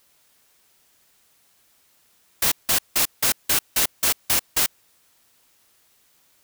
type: noise bursts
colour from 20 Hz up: white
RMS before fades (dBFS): -19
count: 9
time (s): 2.42-4.662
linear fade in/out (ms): 5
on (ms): 98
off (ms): 170
effects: white hiss -61 dBFS RMS until 6.43 s